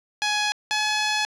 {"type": "tone pair in turn", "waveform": "10% pulse", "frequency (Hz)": [838, 849.7], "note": ["G#5", "G#5"], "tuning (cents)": [15, 39], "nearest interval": "unison", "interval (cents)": 24, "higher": "second", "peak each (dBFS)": -13, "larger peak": "neither", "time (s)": [[0.22, 0.52], [0.71, 1.25]], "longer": "second", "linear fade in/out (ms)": 0, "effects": ["resampled to 22050 Hz", "8-bit"]}